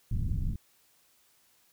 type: low-pass noise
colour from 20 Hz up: pink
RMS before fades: -30 dBFS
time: 0.11-0.56 s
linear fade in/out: 2 ms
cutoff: 180 Hz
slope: 24 dB/octave
effects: white hiss -66 dBFS RMS until 1.72 s